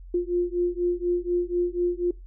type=beating tone pair; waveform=sine; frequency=350 / 354.1 Hz; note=F4 / F4; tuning=+4 / +24 cents; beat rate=4.1 Hz; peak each=-25 dBFS; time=0.14-2.11 s; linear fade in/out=5 ms; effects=noise-tail reverb RT60 0.2 s tail -20 dB re dry + added 44 Hz sine -40 dBFS peak until 2.26 s